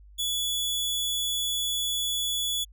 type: tone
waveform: sawtooth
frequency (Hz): 3420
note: A7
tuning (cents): -50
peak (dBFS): -23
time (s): 0.18-2.65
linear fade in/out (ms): 20
effects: added 50 Hz sine -48 dBFS peak until 2.72 s